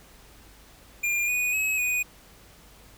square tone with pitch steps, 2405 / 2475 / 2563 / 2476 Hz, D7 / D#7 / E7 / D#7, +41 / -10 / -49 / -9 cents, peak -24 dBFS, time 1.03-2.03 s, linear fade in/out 10 ms, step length 250 ms, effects added 50 Hz sine -55 dBFS peak until 2.97 s + pink hiss -53 dBFS RMS until 2.97 s

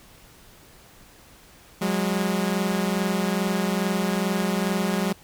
sawtooth tone pair together, 182.63 / 205 Hz, F#3 / G#3, -22 / -22 cents, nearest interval major second, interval 200 cents, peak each -21 / -21 dBFS, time 1.81-5.13 s, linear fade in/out 10 ms, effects pink hiss -51 dBFS RMS until 5.23 s

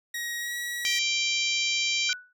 sawtooth tone with pitch glide, 1893 to 1921.6 Hz, A#6 to B6, +26 to -48 cents, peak -27 dBFS, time 0.14-0.99 s, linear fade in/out 5 ms, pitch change +26 cents, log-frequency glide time 0.39-0.55 s
harmonic tone, 785 Hz, G5, 2 cents sharp, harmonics 3 / 4 / 5 / 6 / 7 / 8 / 9, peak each -28 / -30 / -32 / -34 / -35 / -36 / -37 dBFS, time 0.85-2.13 s, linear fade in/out 0 ms
sine tone with exponential decay, 1480 Hz, F#6, in tune, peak -27 dBFS, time 2.09-2.33 s, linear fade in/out 5 ms, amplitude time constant 51 ms
effects none

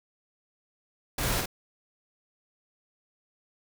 pink noise with echo, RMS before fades -30 dBFS, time 1.18-1.41 s, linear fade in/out 5 ms, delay 49 ms, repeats 1, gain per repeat -2 dB, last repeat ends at 1.459 s, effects none

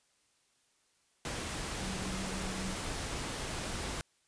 sine tone in noise, 189.7 Hz, F#3, 43 cents sharp, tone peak -40 dBFS, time 1.8-2.75 s, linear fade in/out 0 ms, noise pink, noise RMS -38 dBFS, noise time 1.25-4.01 s, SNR -5 dB, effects white hiss -72 dBFS RMS until 4.27 s + resampled to 22050 Hz

